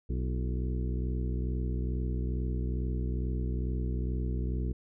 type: harmonic tone with a mistuned harmonic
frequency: 62.3 Hz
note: B1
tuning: 16 cents sharp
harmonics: 1 / 2 / 3 / 4 / 5 / 6 / 7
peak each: -30 / -36 / -40 / -42 / -44 / -46 / -47 dBFS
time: 0.09-4.73 s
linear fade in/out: 10 ms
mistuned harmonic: 5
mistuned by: +82 cents
effects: none